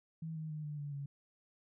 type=tone with pitch steps; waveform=sine; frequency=161.4 / 157.08 / 152.87 / 148.78 / 144.79 / 140.91 Hz; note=E3 / D#3 / D#3 / D3 / D3 / C#3; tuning=-36 / +17 / -30 / +23 / -24 / +29 cents; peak=-39 dBFS; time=0.22-1.06 s; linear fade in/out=5 ms; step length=140 ms; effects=none